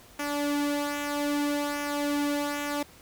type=tone with flanger; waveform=sawtooth; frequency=290 Hz; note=D4; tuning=22 cents flat; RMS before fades=-29 dBFS; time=0.19-2.83 s; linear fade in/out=5 ms; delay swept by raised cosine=0.24 to 3.24 ms; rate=0.62 Hz; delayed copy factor=-0.55; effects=pink hiss -53 dBFS RMS until 3.01 s